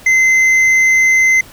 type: tone with hard clipping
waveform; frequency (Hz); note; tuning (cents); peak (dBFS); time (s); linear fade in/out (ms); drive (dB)
sine; 2061; C7; -27; -9; 0.06-1.41; 5; 5
effects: pink hiss -39 dBFS RMS until 1.52 s